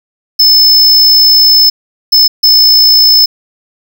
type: tone bursts at uneven times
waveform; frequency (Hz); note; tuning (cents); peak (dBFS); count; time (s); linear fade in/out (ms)
square; 5240; E8; -11; -3; 3; 0.39-1.7 / 2.12-2.28 / 2.43-3.26; 10
effects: none